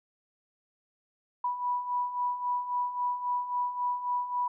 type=beating tone pair; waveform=sine; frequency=980 / 983.7 Hz; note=B5 / B5; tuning=-14 / -7 cents; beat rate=3.7 Hz; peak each=-35 / -29 dBFS; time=1.44-4.48 s; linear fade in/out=5 ms; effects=none